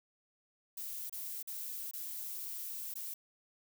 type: noise with dropouts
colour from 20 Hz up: violet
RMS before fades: -42 dBFS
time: 0.77-3.14 s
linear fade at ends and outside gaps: 5 ms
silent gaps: 1.096-1.125 / 1.428-1.473 / 1.912-1.935 / 2.94-2.954 s
effects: none